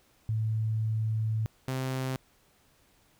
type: tone pair in turn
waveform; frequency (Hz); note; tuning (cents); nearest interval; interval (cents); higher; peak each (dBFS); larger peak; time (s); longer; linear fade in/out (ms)
sine / sawtooth; 110 / 130.81; A2 / C3; 0 / 0; minor third; 300; second; -26; neither; 0.29-1.46 / 1.68-2.16; first; 0
effects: pink hiss -65 dBFS RMS until 3.19 s